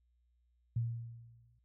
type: tone with exponential decay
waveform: sine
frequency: 116.54 Hz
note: A#2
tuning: in tune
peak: -29 dBFS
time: 0.76-1.59 s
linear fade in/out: 5 ms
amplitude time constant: 180 ms
effects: added 60 Hz sine -70 dBFS peak until 1.64 s